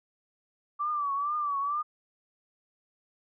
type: tone with vibrato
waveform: sine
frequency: 1160 Hz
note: D6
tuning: 22 cents flat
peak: -27 dBFS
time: 0.79-1.83 s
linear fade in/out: 20 ms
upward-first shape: triangle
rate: 2.2 Hz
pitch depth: 93 cents each way
effects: none